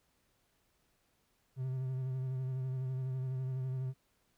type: tone with vibrato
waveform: triangle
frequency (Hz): 130.1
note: C3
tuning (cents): -9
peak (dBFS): -32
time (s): 1.56-3.94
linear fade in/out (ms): 50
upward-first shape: sine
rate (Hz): 12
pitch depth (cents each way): 31
effects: pink hiss -75 dBFS RMS until 4.37 s